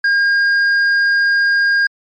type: tone with hard clipping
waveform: triangle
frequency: 1617 Hz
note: G#6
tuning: 47 cents flat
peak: -12 dBFS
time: 0.04-1.87 s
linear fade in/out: 5 ms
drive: 8 dB
effects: MP3 48 kbps